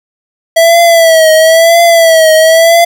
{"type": "tone with vibrato", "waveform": "square", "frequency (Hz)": 656, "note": "E5", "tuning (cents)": -9, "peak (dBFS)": -3, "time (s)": [0.56, 2.85], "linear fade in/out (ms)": 10, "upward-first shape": "triangle", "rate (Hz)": 0.99, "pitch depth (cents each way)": 76, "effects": []}